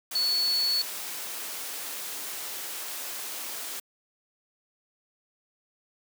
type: tone in noise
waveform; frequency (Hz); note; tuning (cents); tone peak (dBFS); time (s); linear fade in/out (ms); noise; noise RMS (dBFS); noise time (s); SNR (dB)
sine; 4419; C#8; -6; -23; 0.15-0.82; 5; white; -36; 0.11-3.8; +10
effects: high-pass 300 Hz 12 dB/octave